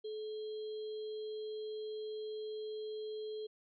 sine tone with sample-and-hold, 430 Hz, A4, 40 cents flat, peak -39 dBFS, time 0.04-3.47 s, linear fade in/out 10 ms, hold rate 3675 Hz, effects resampled to 11025 Hz

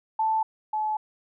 sine tone pair in turn, 880 / 859.4 Hz, A5 / A5, 0 / -41 cents, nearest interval unison, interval 41 cents, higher first, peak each -21 / -24 dBFS, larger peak first, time 0.19-0.43 / 0.73-0.97 s, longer neither, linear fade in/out 5 ms, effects none

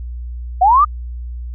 sine linear sweep, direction up, 700 to 1244.5 Hz, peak -7 dBFS, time 0.61-0.85 s, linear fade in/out 10 ms, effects added 60 Hz sine -24 dBFS peak until 1.54 s

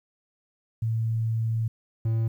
sine / triangle tone pair in turn, 112.8 / 112.8 Hz, A2 / A2, +44 / +44 cents, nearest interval unison, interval 0 cents, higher neither, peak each -23 / -20 dBFS, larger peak second, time 0.82-1.68 / 2.05-2.28 s, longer first, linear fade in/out 5 ms, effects 10-bit

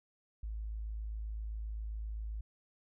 sine tone, 53.8 Hz, A1, 38 cents flat, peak -37 dBFS, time 0.43-2.41 s, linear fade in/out 5 ms, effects none

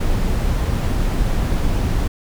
brown noise, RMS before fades -18 dBFS, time 0-2.08 s, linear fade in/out 10 ms, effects none

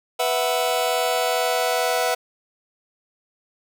sawtooth chord, B suspended fourth, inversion none, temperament just, 493.9 / 658.5 / 740.8 Hz, B4 / E5 / F#5, 0 / -2 / +2 cents, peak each -20 dBFS, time 0.19-2.15 s, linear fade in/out 10 ms, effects none

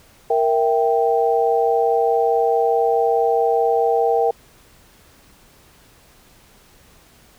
sine chord, E diminished, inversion second, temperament equal, 466.2 / 659.3 / 784 Hz, Bb4 / E5 / G5, 0 / 0 / 0 cents, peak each -17 / -22 / -19 dBFS, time 0.3-4.31 s, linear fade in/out 5 ms, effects pink hiss -51 dBFS RMS until 7.38 s

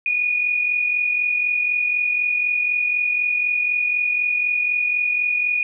sine tone pair together, 2417 / 2461 Hz, D7 / D#7, +49 / -20 cents, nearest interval unison, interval 31 cents, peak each -27 / -18 dBFS, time 0.06-5.63 s, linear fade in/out 2 ms, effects none

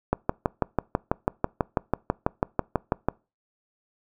click train, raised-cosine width 1 ms, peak -7 dBFS, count 19, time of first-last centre 0.13-3.086 s, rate 6.09 Hz, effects noise-tail reverb RT60 0.3 s tail -25 dB re dry

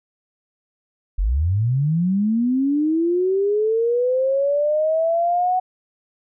sine linear sweep, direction up, 40.49 to 744 Hz, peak -16 dBFS, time 1.18-5.6 s, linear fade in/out 10 ms, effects none

